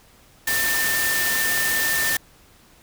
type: tone in noise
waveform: sine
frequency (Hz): 1794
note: A6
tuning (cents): +33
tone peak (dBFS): -22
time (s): 0.47-2.17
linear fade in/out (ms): 5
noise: white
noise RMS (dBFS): -24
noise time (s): 0.47-2.17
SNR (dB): -1
effects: pink hiss -53 dBFS RMS until 2.82 s